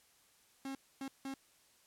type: tone bursts at uneven times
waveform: 45% pulse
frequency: 270.4 Hz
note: C#4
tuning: 43 cents flat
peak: -40 dBFS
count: 3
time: 0.65-0.75 / 1.01-1.08 / 1.25-1.34 s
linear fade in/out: 2 ms
effects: white hiss -68 dBFS RMS until 1.86 s + low-pass 12000 Hz 12 dB/octave